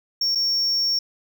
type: tone with dropouts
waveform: sine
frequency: 5500 Hz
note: F8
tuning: 27 cents flat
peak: -16 dBFS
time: 0.21-0.99 s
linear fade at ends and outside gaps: 5 ms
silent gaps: 0.35-0.355 s
effects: tanh soft clip ceiling -18 dBFS